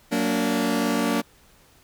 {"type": "chord", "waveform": "sawtooth", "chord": "Gb augmented", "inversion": "none", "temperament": "just", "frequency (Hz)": [185, 231.2, 289.1], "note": ["Gb3", "Bb3", "D4"], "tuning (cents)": [0, -14, -27], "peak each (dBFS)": [-25, -20, -21], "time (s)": [0.11, 1.22], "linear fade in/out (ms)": 20, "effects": ["pink hiss -56 dBFS RMS until 1.83 s"]}